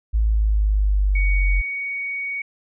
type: exponential sweep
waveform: sine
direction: down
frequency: 54.8 to 46.25 Hz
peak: -15 dBFS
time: 0.13-1.62 s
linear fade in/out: 20 ms
type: tone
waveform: sine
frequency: 2239 Hz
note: C#7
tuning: 17 cents sharp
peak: -24 dBFS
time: 1.15-2.42 s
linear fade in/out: 5 ms
effects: none